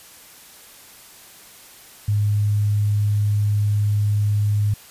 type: tone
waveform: sine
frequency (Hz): 103.83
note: G#2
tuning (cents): 0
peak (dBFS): -16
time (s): 2.08-4.74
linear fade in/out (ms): 5
effects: white hiss -45 dBFS RMS until 4.9 s + resampled to 32000 Hz